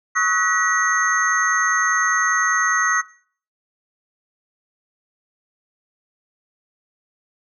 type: tone cluster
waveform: sine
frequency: 1112 / 1277 / 1485 / 1920 / 6350 Hz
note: C#6 / D#6 / F#6 / B6 / G8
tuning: +5 / +45 / +6 / -49 / +21 cents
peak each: -24 / -21 / -24 / -19 / -26 dBFS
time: 0.15-3.02 s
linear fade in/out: 20 ms
effects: noise-tail reverb RT60 0.5 s tail -21 dB re dry